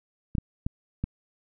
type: clicks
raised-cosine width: 5 ms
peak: -15 dBFS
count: 4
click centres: 0.352 / 0.383 / 0.665 / 1.04 s
effects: none